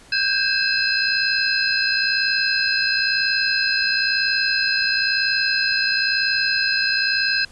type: tone cluster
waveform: sine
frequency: 1554 / 1615 / 2619 / 4145 / 5010 Hz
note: G6 / G#6 / E7 / C8 / D#8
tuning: -16 / -49 / -12 / -17 / +11 cents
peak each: -24 dBFS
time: 0.12-7.45 s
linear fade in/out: 5 ms
effects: pink hiss -48 dBFS RMS until 7.51 s + resampled to 24000 Hz